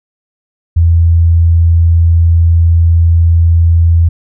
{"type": "tone", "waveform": "sine", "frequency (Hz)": 83.7, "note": "E2", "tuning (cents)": 27, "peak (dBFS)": -4, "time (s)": [0.76, 4.09], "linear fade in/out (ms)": 10, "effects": []}